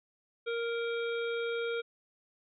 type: harmonic tone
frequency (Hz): 466.2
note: A#4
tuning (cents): 0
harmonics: 1 / 3 / 5 / 7 / 8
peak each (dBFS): -32 / -39 / -43 / -46 / -49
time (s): 0.46-1.82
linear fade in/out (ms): 20
effects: none